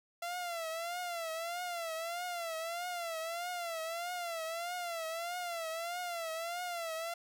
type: tone with vibrato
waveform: sawtooth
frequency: 680 Hz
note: F5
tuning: 46 cents flat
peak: -33 dBFS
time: 0.22-7.14 s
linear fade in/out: 5 ms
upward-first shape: triangle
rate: 1.6 Hz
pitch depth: 110 cents each way
effects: none